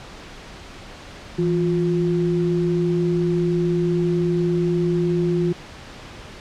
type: tone pair together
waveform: sine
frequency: 166.74 / 353.3 Hz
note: E3 / F4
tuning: +20 / +20 cents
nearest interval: octave + minor second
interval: 1300 cents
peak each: -20 dBFS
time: 1.38-5.53 s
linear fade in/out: 10 ms
effects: pink hiss -39 dBFS RMS until 6.4 s + low-pass 5000 Hz 12 dB/octave

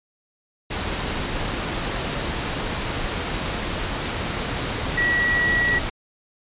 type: tone in noise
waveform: sine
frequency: 1930 Hz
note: B6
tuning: 40 cents flat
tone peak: -18 dBFS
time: 4.97-5.79 s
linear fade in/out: 10 ms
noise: pink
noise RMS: -26 dBFS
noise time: 0.7-5.9 s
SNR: +5 dB
effects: resampled to 8000 Hz

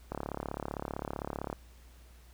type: click train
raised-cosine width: 1 ms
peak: -21 dBFS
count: 51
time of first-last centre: 0.12-1.528 s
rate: 35.5 Hz
effects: added 60 Hz sine -53 dBFS peak until 2.33 s + pink hiss -62 dBFS RMS until 2.33 s

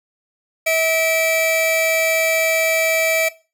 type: tone pair together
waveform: 45% pulse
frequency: 646 / 2323 Hz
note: E5 / D7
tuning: -35 / -20 cents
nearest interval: octave + minor seventh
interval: 2215 cents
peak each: -18 dBFS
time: 0.66-3.29 s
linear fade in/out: 10 ms
effects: noise-tail reverb RT60 0.3 s tail -18 dB re dry

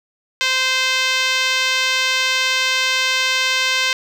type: tone with band-pass filter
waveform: 5% pulse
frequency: 519 Hz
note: C5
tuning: 14 cents flat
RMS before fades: -18 dBFS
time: 0.41-3.93 s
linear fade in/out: 0 ms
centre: 2400 Hz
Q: 0.84
effects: none

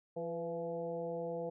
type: harmonic tone with a mistuned harmonic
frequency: 170 Hz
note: F3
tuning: 46 cents flat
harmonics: 1 / 2 / 3 / 4 / 5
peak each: -45 / -47 / -38 / -45 / -51 dBFS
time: 0.16-1.5 s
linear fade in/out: 10 ms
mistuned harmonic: 3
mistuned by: -36 cents
effects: none

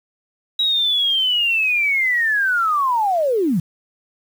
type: linear sweep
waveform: sine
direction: down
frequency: 3861 to 147.7 Hz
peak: -15 dBFS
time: 0.59-3.6 s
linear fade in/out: 5 ms
effects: 7-bit

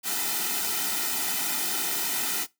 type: noise with comb filter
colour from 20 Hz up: white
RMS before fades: -28 dBFS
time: 0.03-2.47 s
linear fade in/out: 50 ms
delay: 1.8 ms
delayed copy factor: -0.95
effects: noise-tail reverb RT60 0.2 s tail -20 dB re dry + high-pass 200 Hz 12 dB/octave

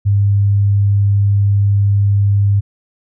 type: tone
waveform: sine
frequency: 100.7 Hz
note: G2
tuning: 47 cents sharp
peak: -9 dBFS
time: 0.05-2.61 s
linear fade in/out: 20 ms
effects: none

